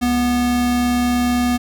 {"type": "tone pair together", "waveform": "square", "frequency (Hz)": [69.3, 244.3], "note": ["C#2", "B3"], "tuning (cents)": [0, -19], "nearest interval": "octave + minor seventh", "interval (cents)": 2181, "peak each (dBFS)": [-28, -16], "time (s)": [0.01, 1.58], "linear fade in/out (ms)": 20, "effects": []}